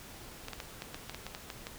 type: clicks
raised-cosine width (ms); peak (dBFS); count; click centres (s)
0.2; -22; 11; 0.484 / 0.533 / 0.602 / 0.821 / 0.945 / 1.096 / 1.146 / 1.266 / 1.349 / 1.502 / 1.669
effects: pink hiss -49 dBFS RMS until 1.78 s